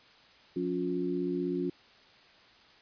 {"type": "tone cluster", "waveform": "sine", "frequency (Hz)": [177.8, 278.9, 354.9], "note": ["F3", "C#4", "F4"], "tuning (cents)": [31, 11, 28], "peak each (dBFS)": [-36, -33, -32], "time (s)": [0.56, 1.7], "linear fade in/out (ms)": 5, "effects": ["white hiss -58 dBFS RMS until 2.81 s", "resampled to 11025 Hz"]}